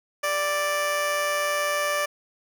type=tone with amplitude modulation; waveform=15% pulse; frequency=587.3 Hz; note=D5; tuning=in tune; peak=-15 dBFS; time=0.23-2.06 s; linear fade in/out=10 ms; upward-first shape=sine; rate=176 Hz; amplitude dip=35%; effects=none